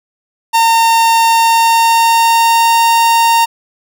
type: tone with pitch glide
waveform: 45% pulse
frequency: 913 to 922 Hz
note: A#5 to A#5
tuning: -36 to -19 cents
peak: -7 dBFS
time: 0.53-3.46 s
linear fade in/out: 20 ms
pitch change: +17 cents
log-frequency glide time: 1.27-2.81 s
effects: none